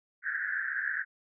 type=band-pass noise; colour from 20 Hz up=white; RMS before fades=-33 dBFS; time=0.22-1.05 s; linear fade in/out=50 ms; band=1500 to 1800 Hz; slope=96 dB/octave; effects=none